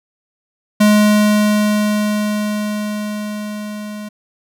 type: tone with level ramp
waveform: square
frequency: 210 Hz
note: G#3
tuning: 19 cents sharp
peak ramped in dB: -8 to -27 dBFS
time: 0.8-4.09 s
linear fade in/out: 10 ms
effects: none